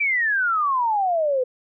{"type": "exponential sweep", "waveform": "sine", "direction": "down", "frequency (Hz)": [2367, 493.9], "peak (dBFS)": -18, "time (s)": [0, 1.44], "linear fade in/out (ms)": 10, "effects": []}